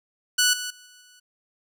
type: tone with level steps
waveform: 10% pulse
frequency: 1480 Hz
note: F#6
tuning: in tune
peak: -9 / -21 / -39 / -41 / -43 dBFS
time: 0.38-1.2 s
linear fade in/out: 10 ms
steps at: 0.53 / 0.7 / 0.86 / 1.01 s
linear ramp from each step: 5 ms
effects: none